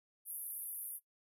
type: band-pass noise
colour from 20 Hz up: pink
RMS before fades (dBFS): -44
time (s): 0.25-1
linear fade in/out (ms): 50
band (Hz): 10000 to 14000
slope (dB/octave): 96
effects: noise-tail reverb RT60 0.1 s tail -18 dB re dry